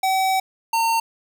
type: tone pair in turn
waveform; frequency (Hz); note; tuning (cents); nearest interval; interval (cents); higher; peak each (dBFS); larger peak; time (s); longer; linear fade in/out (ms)
square; 762 / 911.2; G5 / A#5; -49 / -40; minor third; 309; second; -18; neither; 0.03-0.4 / 0.73-1; first; 5
effects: none